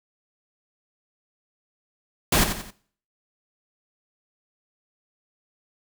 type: noise with echo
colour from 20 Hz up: pink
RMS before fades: -19 dBFS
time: 2.32-2.44 s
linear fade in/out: 5 ms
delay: 89 ms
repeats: 3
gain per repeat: -8 dB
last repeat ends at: 2.707 s
effects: noise-tail reverb RT60 0.5 s tail -18 dB re dry